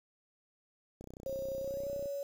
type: click train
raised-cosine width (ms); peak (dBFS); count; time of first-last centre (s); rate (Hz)
2; -34; 34; 1.01-2.058; 31.5
type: tone with pitch glide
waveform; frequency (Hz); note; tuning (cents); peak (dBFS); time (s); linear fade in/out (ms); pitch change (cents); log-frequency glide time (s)
sine; 540 to 562.6; C#5 to C#5; -45 to +26; -35; 1.26-2.23; 2; +71; 1.61-1.89
effects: 9-bit